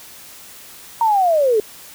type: linear sweep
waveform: sine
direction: down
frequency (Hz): 935 to 408.4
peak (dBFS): -12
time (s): 1.01-1.6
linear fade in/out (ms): 2
effects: white hiss -40 dBFS RMS until 1.94 s